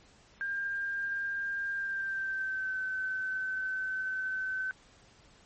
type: tone with pitch glide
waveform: sine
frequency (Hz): 1600 to 1526.9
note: G6 to G6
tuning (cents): +35 to -46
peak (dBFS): -31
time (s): 0.41-4.71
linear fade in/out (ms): 0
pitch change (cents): -81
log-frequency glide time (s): 1.71-2.78
effects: pink hiss -60 dBFS RMS until 5.45 s + MP3 32 kbps